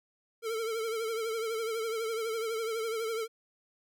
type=tone with vibrato; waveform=square; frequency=449.1 Hz; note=A4; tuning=35 cents sharp; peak=-32 dBFS; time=0.42-3.28 s; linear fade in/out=50 ms; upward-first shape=triangle; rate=12 Hz; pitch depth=71 cents each way; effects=none